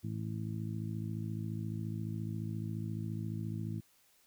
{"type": "harmonic tone", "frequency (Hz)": 54.4, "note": "A1", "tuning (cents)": -19, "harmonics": [2, 3, 4, 5, 6], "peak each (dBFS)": [-38, -41, -43, -53, -47], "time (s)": [0.03, 3.81], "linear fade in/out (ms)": 20, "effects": ["white hiss -68 dBFS RMS until 4.26 s"]}